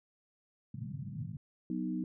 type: band-pass noise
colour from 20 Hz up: pink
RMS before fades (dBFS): -41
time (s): 0.74-1.37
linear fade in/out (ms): 5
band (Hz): 110 to 200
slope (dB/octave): 48
type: chord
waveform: sine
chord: B major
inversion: second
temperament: equal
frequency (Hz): 185 / 246.9 / 311.1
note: F#3 / B3 / D#4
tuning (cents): 0 / 0 / 0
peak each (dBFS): -37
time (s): 1.7-2.04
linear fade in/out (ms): 2
effects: none